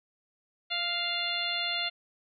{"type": "harmonic tone with a mistuned harmonic", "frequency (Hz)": 698.5, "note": "F5", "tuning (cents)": 0, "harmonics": [1, 2, 3, 4, 5, 6], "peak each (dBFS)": [-39, -39, -36, -34, -34, -35], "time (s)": [0.7, 1.9], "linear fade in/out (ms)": 20, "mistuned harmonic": 1, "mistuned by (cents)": -18, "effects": []}